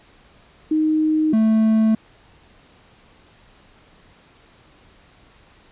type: tone pair in turn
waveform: sine / triangle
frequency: 311.1 / 220 Hz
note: D#4 / A3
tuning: 0 / 0 cents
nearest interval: tritone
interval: 600 cents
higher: first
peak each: -15 / -11 dBFS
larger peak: second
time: 0.71-1.33 / 1.33-1.95 s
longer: neither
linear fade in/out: 5 ms
effects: pink hiss -52 dBFS RMS until 5.71 s + resampled to 8000 Hz